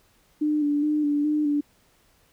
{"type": "tone with vibrato", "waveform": "sine", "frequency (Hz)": 296.3, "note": "D4", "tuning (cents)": 15, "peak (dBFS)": -20, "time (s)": [0.41, 1.61], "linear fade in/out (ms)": 10, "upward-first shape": "square", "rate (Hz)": 2.4, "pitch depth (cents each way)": 29, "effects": ["pink hiss -62 dBFS RMS until 2.32 s"]}